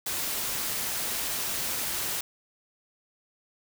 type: noise with amplitude modulation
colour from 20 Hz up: white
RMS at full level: -29 dBFS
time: 0.06-2.21 s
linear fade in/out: 5 ms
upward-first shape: sine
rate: 241 Hz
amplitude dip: 40%
effects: none